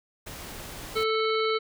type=noise; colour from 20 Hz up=pink; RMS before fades=-40 dBFS; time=0.26-1.04 s; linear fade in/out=10 ms
type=harmonic tone; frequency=440 Hz; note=A4; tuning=in tune; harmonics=1 / 3 / 5 / 7 / 9 / 10; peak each=-25 / -29 / -33 / -37 / -35 / -40 dBFS; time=0.95-1.59 s; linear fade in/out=20 ms
effects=none